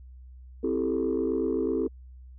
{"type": "chord", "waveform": "sine", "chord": "A minor seventh", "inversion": "first", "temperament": "equal", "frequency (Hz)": [261.6, 329.6, 392, 440], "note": ["C4", "E4", "G4", "A4"], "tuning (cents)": [0, 0, 0, 0], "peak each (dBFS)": -29, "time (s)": [0.63, 1.88], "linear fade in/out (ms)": 10, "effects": ["tanh soft clip ceiling -18 dBFS", "added 63 Hz sine -44 dBFS peak until 2.38 s"]}